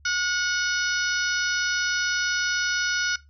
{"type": "harmonic tone with a mistuned harmonic", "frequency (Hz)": 734, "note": "F#5", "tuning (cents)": -14, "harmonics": [2, 3, 4, 5, 6, 7, 8], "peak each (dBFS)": [-24, -33, -35, -36, -35, -32, -33], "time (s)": [0.05, 3.16], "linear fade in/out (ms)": 5, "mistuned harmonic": 2, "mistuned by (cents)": -24, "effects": ["noise-tail reverb RT60 0.2 s tail -18 dB re dry", "added 72 Hz sine -51 dBFS peak until 3.29 s"]}